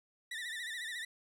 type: tone with vibrato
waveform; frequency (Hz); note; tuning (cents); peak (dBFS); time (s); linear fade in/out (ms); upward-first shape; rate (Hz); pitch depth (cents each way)
30% pulse; 1864.7; A#6; 0; -36; 0.31-1.05; 5; sine; 14; 100
effects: low-pass 11000 Hz 12 dB/octave + 12-bit